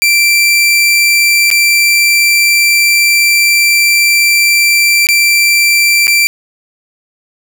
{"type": "tone with dropouts", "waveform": "sawtooth", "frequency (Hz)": 2349, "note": "D7", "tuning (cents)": 0, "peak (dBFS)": -3, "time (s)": [0.02, 6.27], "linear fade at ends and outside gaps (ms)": 0, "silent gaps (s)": [[1.503, 1.513], [5.069, 5.088], [6.07, 6.079]], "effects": []}